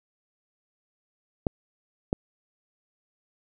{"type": "clicks", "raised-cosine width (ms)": 2, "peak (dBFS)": -10, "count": 2, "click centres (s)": [1.468, 2.129], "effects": []}